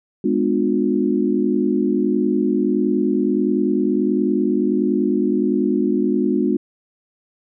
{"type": "chord", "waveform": "sine", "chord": "G# diminished seventh", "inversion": "none", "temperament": "just", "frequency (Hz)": [207.7, 249.2, 299, 358.8], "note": ["G#3", "B3", "D4", "F4"], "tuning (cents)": [0, 16, 31, 47], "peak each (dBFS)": -21, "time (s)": [0.24, 6.57], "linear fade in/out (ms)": 5, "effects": []}